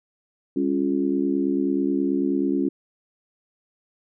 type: harmonic tone with a mistuned harmonic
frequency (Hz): 69.3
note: C#2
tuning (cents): 0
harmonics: 3 / 4 / 5 / 6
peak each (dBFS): -28 / -22 / -25 / -34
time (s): 0.56-2.69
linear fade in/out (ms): 5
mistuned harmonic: 3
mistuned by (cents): -65
effects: none